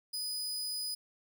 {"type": "tone", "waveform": "sawtooth", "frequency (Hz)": 4978, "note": "D#8", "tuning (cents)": 0, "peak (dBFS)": -32, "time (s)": [0.13, 0.95], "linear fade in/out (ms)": 10, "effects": []}